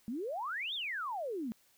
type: exponential two-way sweep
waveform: sine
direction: up then down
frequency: 211.2 to 3772 to 211.2 Hz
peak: -35 dBFS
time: 0.08-1.52 s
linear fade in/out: 0 ms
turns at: 0.74 s
effects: white hiss -68 dBFS RMS until 1.77 s